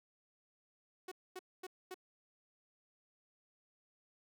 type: tone bursts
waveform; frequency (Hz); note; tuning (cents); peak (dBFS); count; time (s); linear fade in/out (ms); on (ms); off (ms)
sawtooth; 370; F#4; 0; -40; 4; 1.08-1.944; 5; 36; 240
effects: none